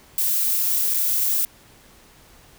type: noise with dropouts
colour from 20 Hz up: violet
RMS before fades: -21 dBFS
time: 0.18-1.45 s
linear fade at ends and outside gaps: 1 ms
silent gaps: 0.939-0.943 s
effects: pink hiss -51 dBFS RMS until 2.58 s